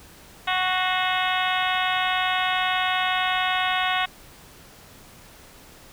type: harmonic tone with a mistuned harmonic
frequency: 369.6 Hz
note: F#4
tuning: 2 cents flat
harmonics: 2 / 3 / 4 / 5 / 6 / 7 / 8 / 9 / 10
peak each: -26 / -28 / -29 / -30 / -31 / -31 / -32 / -33 / -33 dBFS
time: 0.47-4.06 s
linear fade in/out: 10 ms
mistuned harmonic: 6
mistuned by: -44 cents
effects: pink hiss -48 dBFS RMS until 5.92 s